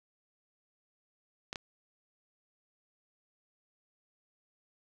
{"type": "clicks", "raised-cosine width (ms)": 0.2, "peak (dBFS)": -20, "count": 2, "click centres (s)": [1.529, 1.558], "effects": []}